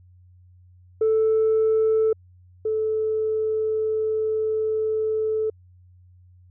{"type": "tone pair in turn", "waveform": "sine", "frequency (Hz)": [440, 436], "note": ["A4", "A4"], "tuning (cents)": [0, -16], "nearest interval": "unison", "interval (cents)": 16, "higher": "first", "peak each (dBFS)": [-15, -20], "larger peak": "first", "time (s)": [[1.01, 2.13], [2.65, 5.5]], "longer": "second", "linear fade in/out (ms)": 5, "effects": ["tanh soft clip ceiling -14 dBFS", "added 90 Hz sine -49 dBFS peak until 6.5 s"]}